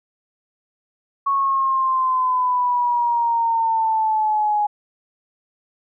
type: exponential sweep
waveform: sine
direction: down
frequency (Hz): 1108.7 to 830.6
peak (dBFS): -16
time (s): 1.26-4.67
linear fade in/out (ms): 10
effects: none